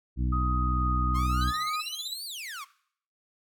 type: harmonic tone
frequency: 62.4 Hz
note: B1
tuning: 19 cents sharp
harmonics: 1 / 2 / 3 / 4 / 5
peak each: -26 / -32 / -36 / -38 / -40 dBFS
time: 0.16-1.53 s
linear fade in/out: 50 ms
type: tone with pitch glide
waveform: sine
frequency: 1252 to 1244.1 Hz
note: D#6 to D#6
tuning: +10 to -1 cents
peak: -29 dBFS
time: 0.32-1.81 s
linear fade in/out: 10 ms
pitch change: -11 cents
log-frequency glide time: 0.61-0.83 s
type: exponential two-way sweep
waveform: sawtooth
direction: up then down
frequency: 1030 to 4710 to 1030 Hz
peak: -33 dBFS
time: 1.14-2.65 s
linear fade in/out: 20 ms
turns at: 2.25 s
type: tone bursts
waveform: sine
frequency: 3988 Hz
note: B7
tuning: 16 cents sharp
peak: -33 dBFS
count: 12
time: 1.41-2.145 s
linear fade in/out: 5 ms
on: 31 ms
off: 33 ms
effects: noise-tail reverb RT60 0.6 s tail -18 dB re dry